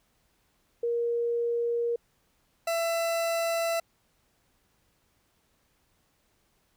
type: tone pair in turn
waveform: sine / 40% pulse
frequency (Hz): 471.1 / 668.4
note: A#4 / E5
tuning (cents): +18 / +24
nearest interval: tritone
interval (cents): 606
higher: second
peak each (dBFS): -25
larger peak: neither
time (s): 0.83-1.96 / 2.67-3.8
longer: neither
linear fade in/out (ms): 5
effects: pink hiss -70 dBFS RMS until 6.76 s